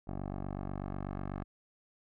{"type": "tone with low-pass filter sweep", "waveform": "10% pulse", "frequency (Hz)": 48.12, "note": "G1", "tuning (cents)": -31, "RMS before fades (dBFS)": -39, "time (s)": [0.07, 1.44], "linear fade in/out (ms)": 10, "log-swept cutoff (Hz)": [800, 1300], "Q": 1.2, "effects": []}